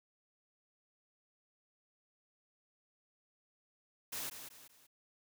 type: noise with echo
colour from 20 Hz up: white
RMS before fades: -41 dBFS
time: 4.12-4.3 s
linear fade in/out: 10 ms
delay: 190 ms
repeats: 3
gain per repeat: -8 dB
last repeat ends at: 4.87 s
effects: none